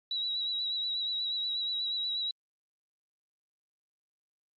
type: tone with vibrato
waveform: sine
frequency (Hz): 3893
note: B7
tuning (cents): -26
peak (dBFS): -30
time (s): 0.11-2.31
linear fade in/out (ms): 2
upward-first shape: sine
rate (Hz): 8.3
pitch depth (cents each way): 32
effects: Opus 48 kbps